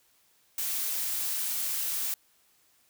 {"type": "noise", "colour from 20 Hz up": "blue", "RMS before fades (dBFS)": -31, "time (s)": [0.58, 2.14], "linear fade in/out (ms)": 2, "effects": ["white hiss -66 dBFS RMS until 2.89 s"]}